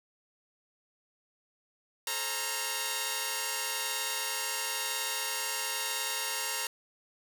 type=tone cluster; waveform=5% pulse; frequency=432.3 / 533 / 933 / 1390 Hz; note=A4 / C5 / A#5 / F6; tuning=-31 / +32 / +1 / -9 cents; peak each=-30 / -28 / -21 / -28 dBFS; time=2.07-6.67 s; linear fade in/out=2 ms; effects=none